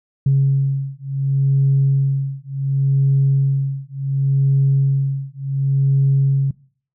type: beating tone pair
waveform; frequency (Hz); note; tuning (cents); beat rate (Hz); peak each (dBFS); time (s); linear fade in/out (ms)
sine; 136.6 / 137.29; C#3 / C#3; -25 / -16; 0.69; -16; 0.26-6.51; 5
effects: noise-tail reverb RT60 0.5 s tail -22 dB re dry + tanh soft clip ceiling -7 dBFS